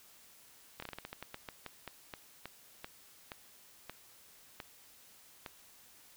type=slowing click train; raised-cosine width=0.3 ms; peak=-26 dBFS; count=20; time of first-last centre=0.8-5.462 s; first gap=24 ms; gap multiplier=1.22; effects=white hiss -60 dBFS RMS until 6.16 s